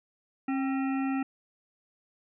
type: harmonic tone with a mistuned harmonic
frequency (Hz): 269.8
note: C#4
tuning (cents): -47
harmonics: 1 / 3 / 5 / 7 / 9 / 10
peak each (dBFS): -27 / -37 / -41 / -44 / -46 / -47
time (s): 0.48-1.23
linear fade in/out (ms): 5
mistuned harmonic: 3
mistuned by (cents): -56
effects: none